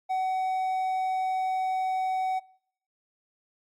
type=tone; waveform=triangle; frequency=752 Hz; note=F#5; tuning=28 cents sharp; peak=-23 dBFS; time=0.09-2.4 s; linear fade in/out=20 ms; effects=noise-tail reverb RT60 0.7 s tail -26 dB re dry + Opus 48 kbps

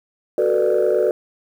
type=chord; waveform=sine; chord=B minor seventh; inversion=second; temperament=just; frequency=370.4 / 444.5 / 493.9 / 592.7 Hz; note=F#4 / A4 / B4 / D5; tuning=+2 / +18 / 0 / +16 cents; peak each=-19 dBFS; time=0.38-1.11 s; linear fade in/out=2 ms; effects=tanh soft clip ceiling -9 dBFS + 8-bit

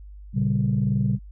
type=chord; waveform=sine; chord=G diminished; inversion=first; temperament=equal; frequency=116.54 / 138.59 / 196 Hz; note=Bb2 / Db3 / G3; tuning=0 / 0 / 0 cents; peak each=-23 dBFS; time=0.33-1.19 s; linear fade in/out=50 ms; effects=tanh soft clip ceiling -12 dBFS + added 50 Hz sine -39 dBFS peak until 1.31 s

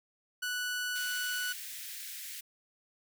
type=tone; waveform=sawtooth; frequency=1480 Hz; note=F#6; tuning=in tune; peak=-29 dBFS; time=0.42-1.53 s; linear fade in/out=10 ms
type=high-pass noise; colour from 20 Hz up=white; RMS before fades=-43 dBFS; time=0.95-2.41 s; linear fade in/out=10 ms; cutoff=1600 Hz; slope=48 dB/octave
effects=none

